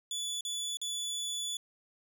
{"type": "tone with dropouts", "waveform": "25% pulse", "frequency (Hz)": 3449, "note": "A7", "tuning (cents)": -35, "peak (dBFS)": -30, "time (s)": [0.11, 1.57], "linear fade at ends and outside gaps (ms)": 2, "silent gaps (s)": [[0.409, 0.45], [0.771, 0.815]], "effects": []}